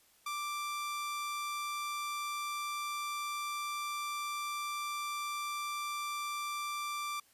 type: tone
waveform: sawtooth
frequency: 1177 Hz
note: D6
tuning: 3 cents sharp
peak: -32 dBFS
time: 0.26-7.2 s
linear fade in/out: 5 ms
effects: white hiss -66 dBFS RMS until 7.33 s + resampled to 32000 Hz